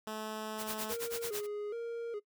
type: tone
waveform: 10% pulse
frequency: 216.6 Hz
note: A3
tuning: 27 cents flat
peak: -30 dBFS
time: 0.07-0.93 s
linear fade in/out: 2 ms
type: noise with tremolo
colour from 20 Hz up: white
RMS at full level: -38 dBFS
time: 0.57-1.47 s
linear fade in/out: 50 ms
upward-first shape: sine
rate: 9.1 Hz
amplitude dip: 95%
type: tone with vibrato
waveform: triangle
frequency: 440 Hz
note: A4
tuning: in tune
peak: -34 dBFS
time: 0.89-2.2 s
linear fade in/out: 20 ms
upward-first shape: square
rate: 1.2 Hz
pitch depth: 100 cents each way
effects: noise-tail reverb RT60 0.1 s tail -21 dB re dry